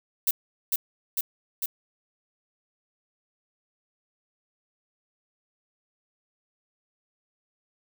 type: noise with echo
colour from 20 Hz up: violet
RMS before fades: -22 dBFS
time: 0.27-0.31 s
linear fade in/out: 5 ms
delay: 450 ms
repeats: 3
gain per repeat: -2 dB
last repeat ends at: 1.66 s
effects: none